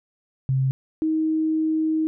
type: tone pair in turn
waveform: sine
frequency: 132.7 / 315.6 Hz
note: C3 / D#4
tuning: +25 / +25 cents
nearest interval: octave + minor third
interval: 1500 cents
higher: second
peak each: -18 / -19 dBFS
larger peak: first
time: 0.49-0.71 / 1.02-2.07 s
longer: second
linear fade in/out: 0 ms
effects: none